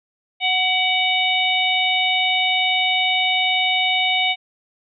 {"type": "harmonic tone with a mistuned harmonic", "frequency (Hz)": 740, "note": "F#5", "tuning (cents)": 0, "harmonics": [1, 3, 4, 5], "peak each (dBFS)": [-23, -20, -22, -23], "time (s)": [0.4, 4.36], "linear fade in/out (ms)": 50, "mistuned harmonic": 3, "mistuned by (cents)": 39, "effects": []}